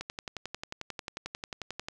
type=click train; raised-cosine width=0.2 ms; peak=-19 dBFS; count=22; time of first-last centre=0.01-1.885 s; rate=11.2 Hz; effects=none